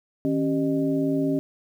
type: tone cluster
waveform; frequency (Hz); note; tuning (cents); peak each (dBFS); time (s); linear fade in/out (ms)
sine; 158.3 / 273.9 / 391.9 / 611; D#3 / C#4 / G4 / D#5; +30 / -21 / 0 / -32; -30 / -22 / -29 / -31; 0.25-1.39; 0
effects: 9-bit